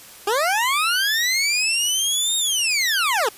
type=linear two-way sweep; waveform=20% pulse; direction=up then down; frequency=385.8 to 3729 to 385.8 Hz; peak=-13 dBFS; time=0.27-3.29 s; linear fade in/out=5 ms; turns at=2.37 s; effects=white hiss -43 dBFS RMS until 3.37 s + resampled to 32000 Hz